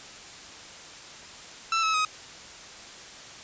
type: tone with pitch steps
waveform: sawtooth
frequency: 1331 / 1295.4 / 1260.7 Hz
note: E6 / E6 / D#6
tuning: +16 / -31 / +22 cents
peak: -19 dBFS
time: 1.72-2.05 s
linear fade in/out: 2 ms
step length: 110 ms
effects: white hiss -44 dBFS RMS until 3.43 s + resampled to 16000 Hz